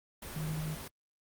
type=tone in noise; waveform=sine; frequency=155.56 Hz; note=D#3; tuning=in tune; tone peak=-34 dBFS; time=0.36-0.75 s; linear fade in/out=5 ms; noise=pink; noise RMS=-43 dBFS; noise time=0.22-0.88 s; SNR=+6 dB; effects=Opus 24 kbps